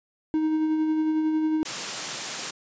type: tone with tremolo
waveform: triangle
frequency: 312.7 Hz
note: D#4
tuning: 9 cents sharp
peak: -18 dBFS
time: 0.34-1.63 s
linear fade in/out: 0 ms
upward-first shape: sine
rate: 11 Hz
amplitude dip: 30%
type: high-pass noise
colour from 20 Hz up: white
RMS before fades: -30 dBFS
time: 1.65-2.51 s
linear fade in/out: 10 ms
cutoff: 120 Hz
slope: 96 dB/octave
effects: resampled to 16000 Hz